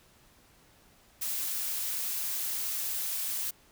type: noise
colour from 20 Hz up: blue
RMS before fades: -33 dBFS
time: 1.21-3.51 s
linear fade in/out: 10 ms
effects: pink hiss -61 dBFS RMS until 3.71 s